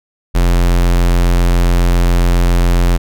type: tone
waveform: square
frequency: 43.65 Hz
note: F1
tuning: in tune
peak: -9 dBFS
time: 0.34-2.98 s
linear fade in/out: 20 ms
effects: none